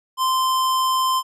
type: tone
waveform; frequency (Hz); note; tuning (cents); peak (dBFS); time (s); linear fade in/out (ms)
square; 1039; C6; -12; -18; 0.17-1.23; 50
effects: resampled to 32000 Hz